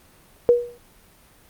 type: tone with exponential decay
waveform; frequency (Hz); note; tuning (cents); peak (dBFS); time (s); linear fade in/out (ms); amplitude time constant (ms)
sine; 481.2; B4; -45; -8; 0.49-0.78; 0; 61
effects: pink hiss -53 dBFS RMS until 1.49 s + Opus 32 kbps